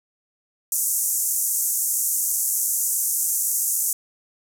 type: band-pass noise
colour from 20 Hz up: white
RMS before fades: -23 dBFS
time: 0.72-3.93 s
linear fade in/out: 2 ms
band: 6300 to 14000 Hz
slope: 48 dB/octave
effects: none